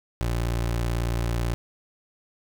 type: tone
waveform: 25% pulse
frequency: 58.2 Hz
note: A#1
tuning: 2 cents flat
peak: -20 dBFS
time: 0.21-1.54 s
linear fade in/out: 0 ms
effects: none